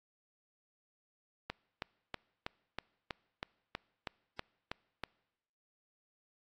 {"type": "click train", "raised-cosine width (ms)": 0.3, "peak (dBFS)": -21, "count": 12, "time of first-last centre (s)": [1.5, 5.037], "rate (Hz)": 3.11, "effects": ["noise-tail reverb RT60 1.0 s tail -25 dB re dry", "AAC 48 kbps"]}